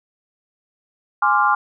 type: chord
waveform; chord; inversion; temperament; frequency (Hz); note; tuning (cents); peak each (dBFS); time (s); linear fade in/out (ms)
sine; D half-diminished seventh; second; equal; 830.6 / 1046.5 / 1174.7 / 1396.9; Ab5 / C6 / D6 / F6; 0 / 0 / 0 / 0; -19; 1.22-1.55; 5
effects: none